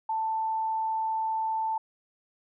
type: tone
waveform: sine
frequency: 885 Hz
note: A5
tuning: 10 cents sharp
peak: -26 dBFS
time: 0.09-1.78 s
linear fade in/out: 5 ms
effects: none